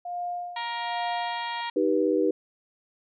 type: tone with tremolo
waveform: sine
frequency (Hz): 707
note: F5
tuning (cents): +21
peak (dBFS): -28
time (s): 0.05-1.61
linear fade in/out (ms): 5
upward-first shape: sine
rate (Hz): 1.2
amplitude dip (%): 85
type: harmonic tone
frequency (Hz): 470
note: A#4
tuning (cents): +14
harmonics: 2 / 3 / 4 / 5 / 6 / 7 / 8 / 9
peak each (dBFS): -31 / -45 / -37 / -41 / -44 / -40 / -46 / -45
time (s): 0.56-1.7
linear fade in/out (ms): 5
type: chord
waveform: sine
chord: Eb augmented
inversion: none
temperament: just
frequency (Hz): 311.1 / 388.9 / 486.1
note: Eb4 / G4 / B4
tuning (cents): 0 / -14 / -28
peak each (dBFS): -25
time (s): 1.76-2.31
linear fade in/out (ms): 5
effects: none